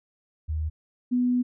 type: tone pair in turn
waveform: sine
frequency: 77.9 / 247.3 Hz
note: D#2 / B3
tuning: +3 / +3 cents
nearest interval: octave + minor sixth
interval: 2000 cents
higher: second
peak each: -25 / -20 dBFS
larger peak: second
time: 0.48-0.7 / 1.11-1.43 s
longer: second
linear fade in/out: 20 ms
effects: none